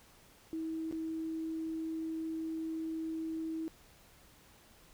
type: tone with dropouts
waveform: sine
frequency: 321.8 Hz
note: E4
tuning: 42 cents flat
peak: -35 dBFS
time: 0.53-3.68 s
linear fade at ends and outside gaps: 0 ms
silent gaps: 0.912-0.925 s
effects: pink hiss -61 dBFS RMS until 4.93 s